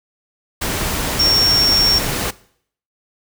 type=tone in noise; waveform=sine; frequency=5510 Hz; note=F8; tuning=24 cents flat; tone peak=-12 dBFS; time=1.19-1.99 s; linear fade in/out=10 ms; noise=pink; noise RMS=-21 dBFS; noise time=0.61-2.31 s; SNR=+6 dB; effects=noise-tail reverb RT60 0.6 s tail -20 dB re dry